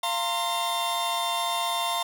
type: tone cluster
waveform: 45% pulse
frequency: 691 / 920 / 1054 / 3601 Hz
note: F5 / A#5 / C6 / A7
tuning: -19 / -23 / +12 / +39 cents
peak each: -31 dBFS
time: 0.03-2.03 s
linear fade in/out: 5 ms
effects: none